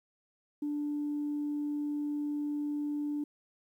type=tone; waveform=sine; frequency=293.7 Hz; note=D4; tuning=in tune; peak=-30 dBFS; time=0.62-3.24 s; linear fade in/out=5 ms; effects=tanh soft clip ceiling -27 dBFS + 11-bit